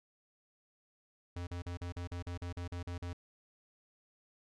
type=tone bursts; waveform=square; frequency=87.8 Hz; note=F2; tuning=10 cents sharp; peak=-39 dBFS; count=12; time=1.36-3.131 s; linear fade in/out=5 ms; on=110 ms; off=41 ms; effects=low-pass 7000 Hz 12 dB/octave